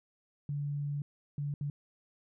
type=tone bursts at uneven times; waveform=sine; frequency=144.2 Hz; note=D3; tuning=31 cents flat; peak=-32 dBFS; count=3; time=0.49-1.02 / 1.38-1.54 / 1.61-1.7 s; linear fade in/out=2 ms; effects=none